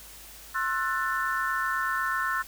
sine chord, F# half-diminished seventh, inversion second, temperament just, 1065.6 / 1332 / 1480 / 1776 Hz, C6 / E6 / F#6 / A6, +31 / +18 / 0 / +16 cents, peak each -31 dBFS, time 0.54-2.43 s, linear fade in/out 20 ms, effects added 50 Hz sine -53 dBFS peak until 2.47 s + white hiss -47 dBFS RMS until 2.47 s

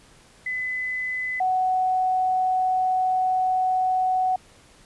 sine tone pair in turn, 2012 / 744.1 Hz, B6 / F#5, +32 / +10 cents, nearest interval octave + perfect fourth, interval 1722 cents, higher first, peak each -25 / -19 dBFS, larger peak second, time 0.46-1.4 / 1.4-4.36 s, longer second, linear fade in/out 5 ms, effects pink hiss -53 dBFS RMS until 4.85 s + resampled to 24000 Hz

